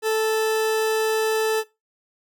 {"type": "tone", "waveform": "40% pulse", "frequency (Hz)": 438.8, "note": "A4", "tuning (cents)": -5, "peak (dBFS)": -18, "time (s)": [0.02, 1.64], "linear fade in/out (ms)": 50, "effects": ["noise-tail reverb RT60 0.2 s tail -17 dB re dry"]}